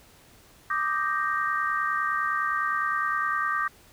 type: chord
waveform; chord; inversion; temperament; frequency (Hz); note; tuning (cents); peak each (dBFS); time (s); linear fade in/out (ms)
sine; Eb major seventh; third; equal; 1174.7 / 1244.5 / 1568 / 1864.7; D6 / Eb6 / G6 / Bb6; 0 / 0 / 0 / 0; -27 / -32 / -30 / -31; 0.7-3.68; 5
effects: pink hiss -55 dBFS RMS until 3.92 s